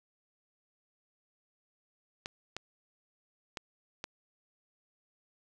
clicks, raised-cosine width 0.2 ms, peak -20 dBFS, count 4, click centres 2.259 / 2.566 / 3.572 / 4.041 s, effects none

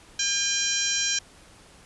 harmonic tone with a mistuned harmonic, 806 Hz, G5, 48 cents sharp, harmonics 2 / 3 / 4 / 5 / 6 / 7 / 8 / 9, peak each -33 / -33 / -31 / -31 / -37 / -27 / -32 / -34 dBFS, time 0.19-1.19 s, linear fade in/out 5 ms, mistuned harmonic 4, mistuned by -39 cents, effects pink hiss -52 dBFS RMS until 1.85 s + resampled to 24000 Hz

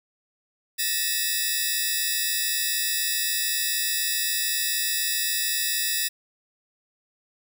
10% pulse tone cluster, 1770 / 1908 / 2613 / 3883 / 4895 Hz, A6 / A#6 / E7 / B7 / D#8, +10 / +40 / -16 / -30 / -29 cents, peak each -22 dBFS, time 0.78-6.09 s, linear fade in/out 20 ms, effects none

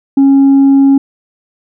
sine tone with tanh clipping, 274.3 Hz, C#4, 18 cents flat, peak -4 dBFS, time 0.17-0.98 s, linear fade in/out 5 ms, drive 1 dB, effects none

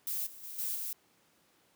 violet noise with level steps, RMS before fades -35 / -50 / -44 / -35 / -38 dBFS, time 0.07-0.93 s, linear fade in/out 2 ms, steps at 0.26 / 0.43 / 0.58 / 0.75 s, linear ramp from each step 10 ms, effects pink hiss -68 dBFS RMS until 1.75 s + high-pass 150 Hz 12 dB/octave

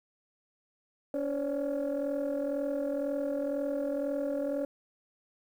sine tone cluster, 283.1 / 532 / 574 Hz, C#4 / C5 / D5, +37 / +29 / -40 cents, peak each -32 / -34 / -31 dBFS, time 1.14-4.65 s, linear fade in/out 2 ms, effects tanh soft clip ceiling -25 dBFS + 10-bit

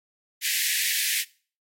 pink high-pass noise, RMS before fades -25 dBFS, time 0.41-1.25 s, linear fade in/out 50 ms, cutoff 1700 Hz, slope 96 dB/octave, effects noise-tail reverb RT60 0.4 s tail -21 dB re dry + MP3 64 kbps

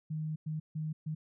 sine tone bursts at uneven times, 155.56 Hz, D#3, in tune, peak -33 dBFS, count 4, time 0.1-0.36 / 0.46-0.6 / 0.75-0.93 / 1.06-1.15 s, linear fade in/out 10 ms, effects none

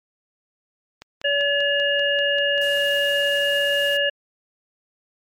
click train, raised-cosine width 0.2 ms, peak -21 dBFS, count 10, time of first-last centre 1.02-2.774 s, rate 5.13 Hz
harmonic tone, 569 Hz, C#5, 45 cents sharp, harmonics 1 / 3 / 5, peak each -22 / -22 / -22 dBFS, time 1.24-4.1 s, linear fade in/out 10 ms
white noise, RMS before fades -39 dBFS, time 2.61-3.97 s, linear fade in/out 5 ms
effects MP3 64 kbps

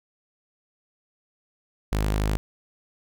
sawtooth tone, 51.91 Hz, G#1, in tune, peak -18 dBFS, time 1.92-2.37 s, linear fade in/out 0 ms, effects none

